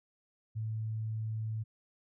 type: tone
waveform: sine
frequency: 110 Hz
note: A2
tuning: in tune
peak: -33 dBFS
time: 0.55-1.64 s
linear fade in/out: 20 ms
effects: none